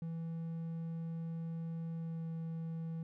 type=tone with pitch glide; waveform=triangle; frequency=164.81 to 163.58 Hz; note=E3 to E3; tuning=0 to -13 cents; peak=-36 dBFS; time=0.02-3.03 s; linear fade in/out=2 ms; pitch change=-13 cents; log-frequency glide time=1.94-2.27 s; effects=none